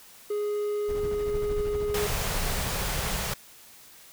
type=tone; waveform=triangle; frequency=415.9 Hz; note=G#4; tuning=2 cents sharp; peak=-24 dBFS; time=0.3-2.07 s; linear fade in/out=5 ms
type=noise with tremolo; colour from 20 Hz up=brown; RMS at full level=-32 dBFS; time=0.88-3.18 s; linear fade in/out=20 ms; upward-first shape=sine; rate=13 Hz; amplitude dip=65%
type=band-stop noise; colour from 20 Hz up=pink; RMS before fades=-30 dBFS; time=1.94-3.34 s; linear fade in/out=5 ms; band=210 to 380 Hz; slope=96 dB/octave
effects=white hiss -51 dBFS RMS until 4.12 s